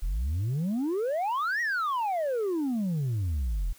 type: exponential two-way sweep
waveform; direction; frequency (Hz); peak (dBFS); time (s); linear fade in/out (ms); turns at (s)
sine; up then down; 37.73 to 1940 to 37.73; -23; 0.02-3.73; 10; 1.61
effects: tanh soft clip ceiling -25 dBFS + white hiss -56 dBFS RMS until 3.78 s